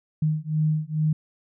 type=beating tone pair; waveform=sine; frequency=153.6 / 155.9 Hz; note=D#3 / D#3; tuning=-22 / +4 cents; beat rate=2.3 Hz; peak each=-24 / -24 dBFS; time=0.22-1.13 s; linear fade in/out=5 ms; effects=none